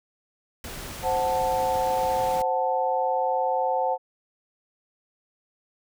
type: noise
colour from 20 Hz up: pink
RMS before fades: -37 dBFS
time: 0.64-2.42 s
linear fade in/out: 2 ms
type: chord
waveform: sine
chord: F# diminished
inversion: second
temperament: equal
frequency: 523.3 / 740 / 880 Hz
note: C5 / F#5 / A5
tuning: 0 / 0 / 0 cents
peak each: -26 dBFS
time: 1.02-3.98 s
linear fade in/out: 50 ms
effects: none